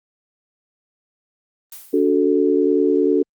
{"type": "noise with exponential decay", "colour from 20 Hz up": "blue", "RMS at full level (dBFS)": -33, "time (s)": [1.72, 2.23], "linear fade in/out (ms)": 2, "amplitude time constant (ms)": 110}
{"type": "chord", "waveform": "sine", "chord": "D major", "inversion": "none", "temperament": "equal with one note detuned", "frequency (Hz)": [287.5, 370, 440], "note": ["D4", "F#4", "A4"], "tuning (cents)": [-37, 0, 0], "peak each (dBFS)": -18, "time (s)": [1.93, 3.23], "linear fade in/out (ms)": 10}
{"effects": ["Opus 24 kbps"]}